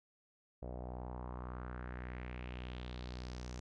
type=tone with low-pass filter sweep; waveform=sawtooth; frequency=61.74 Hz; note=B1; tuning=in tune; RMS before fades=-45 dBFS; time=0.62-3.6 s; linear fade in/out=5 ms; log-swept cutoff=600 to 6500 Hz; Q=2.9; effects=none